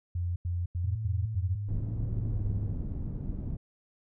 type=tone bursts; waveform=sine; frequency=87.7 Hz; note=F2; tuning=8 cents sharp; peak=-28 dBFS; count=5; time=0.15-1.556 s; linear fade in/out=5 ms; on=210 ms; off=89 ms
type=tone with vibrato; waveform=sine; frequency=105.9 Hz; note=G#2; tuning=34 cents sharp; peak=-31 dBFS; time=0.84-2.73 s; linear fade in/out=5 ms; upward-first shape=square; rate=1 Hz; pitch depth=61 cents each way
type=low-pass noise; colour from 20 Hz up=pink; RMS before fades=-34 dBFS; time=1.68-3.57 s; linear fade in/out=10 ms; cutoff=180 Hz; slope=12 dB/octave
effects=none